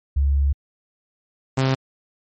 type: tone pair in turn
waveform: sine / sawtooth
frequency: 69.9 / 132.53 Hz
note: C#2 / C3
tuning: +15 / +23 cents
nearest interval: major seventh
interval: 1108 cents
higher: second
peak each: -15 / -13 dBFS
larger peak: second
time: 0.16-0.53 / 1.57-1.75 s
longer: first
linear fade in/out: 10 ms
effects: MP3 32 kbps